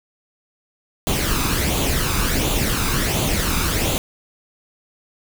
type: noise with flanger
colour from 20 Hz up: pink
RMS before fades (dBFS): -20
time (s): 1.07-3.98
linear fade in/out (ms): 0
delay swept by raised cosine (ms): 0.28 to 0.82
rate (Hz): 1.4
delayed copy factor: +0.55
effects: none